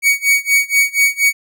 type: tone with tremolo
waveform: 45% pulse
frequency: 2246 Hz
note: C#7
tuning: 22 cents sharp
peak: -8 dBFS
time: 0.02-1.33 s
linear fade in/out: 50 ms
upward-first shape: sine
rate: 4.2 Hz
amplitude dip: 95%
effects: none